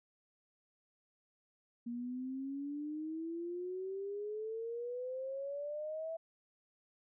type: exponential sweep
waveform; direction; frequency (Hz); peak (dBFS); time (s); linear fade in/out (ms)
sine; up; 235.1 to 660; -38; 1.86-6.17; 10
effects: none